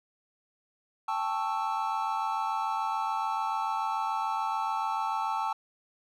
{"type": "chord", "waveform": "triangle", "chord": "A dominant seventh", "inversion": "third", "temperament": "equal with one note detuned", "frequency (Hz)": [793.1, 880, 1108.7, 1318.5], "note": ["G5", "A5", "C#6", "E6"], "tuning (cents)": [20, 0, 0, 0], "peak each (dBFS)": [-33, -29, -34, -33], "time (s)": [1.08, 5.53], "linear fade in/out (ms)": 5, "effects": []}